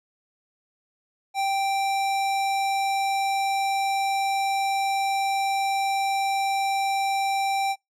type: tone with hard clipping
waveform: sine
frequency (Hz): 784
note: G5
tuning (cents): 0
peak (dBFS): -24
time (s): 1.34-7.76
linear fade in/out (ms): 50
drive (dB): 18
effects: noise-tail reverb RT60 0.2 s tail -26 dB re dry